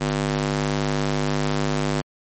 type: tone with high-pass filter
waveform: square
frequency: 50.2 Hz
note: G1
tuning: 42 cents sharp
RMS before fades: -23 dBFS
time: 0-2.02 s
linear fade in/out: 20 ms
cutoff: 160 Hz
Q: 0.86
effects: MP3 32 kbps